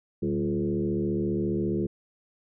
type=tone with frequency modulation; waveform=sine; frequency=270 Hz; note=C#4; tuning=45 cents flat; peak=-24 dBFS; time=0.22-1.87 s; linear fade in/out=10 ms; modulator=74.7 Hz; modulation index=2; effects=none